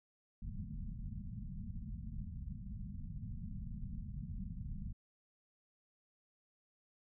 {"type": "low-pass noise", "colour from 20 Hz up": "pink", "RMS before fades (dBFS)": -44, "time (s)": [0.42, 4.93], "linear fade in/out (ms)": 5, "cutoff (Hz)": 230, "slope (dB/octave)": 96, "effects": []}